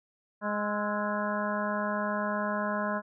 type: harmonic tone with a mistuned harmonic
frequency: 207.7 Hz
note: G#3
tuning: in tune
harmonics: 1 / 2 / 3 / 4 / 5 / 6 / 7 / 8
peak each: -33 / -43 / -33 / -42 / -34 / -41 / -38 / -39 dBFS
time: 0.41-3.02 s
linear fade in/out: 50 ms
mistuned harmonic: 6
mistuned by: +88 cents
effects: none